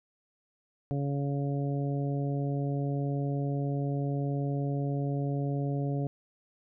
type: harmonic tone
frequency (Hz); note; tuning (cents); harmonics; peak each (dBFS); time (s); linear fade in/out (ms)
140.8; C#3; +27; 1 / 2 / 3 / 4 / 5; -29 / -35 / -39 / -41 / -43; 0.91-6.07; 0
effects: none